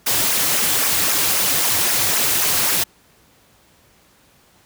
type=noise with flanger; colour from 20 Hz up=white; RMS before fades=-18 dBFS; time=0.06-2.84 s; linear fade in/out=10 ms; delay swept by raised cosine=0.23 to 4.93 ms; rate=3.8 Hz; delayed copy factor=-0.55; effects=pink hiss -54 dBFS RMS until 4.65 s + high-pass 60 Hz 12 dB/octave